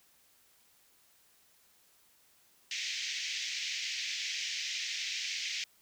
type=band-pass noise; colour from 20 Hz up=pink; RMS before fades=-37 dBFS; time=2.71-5.64 s; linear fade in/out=2 ms; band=2000 to 6500 Hz; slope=48 dB/octave; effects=white hiss -66 dBFS RMS until 5.81 s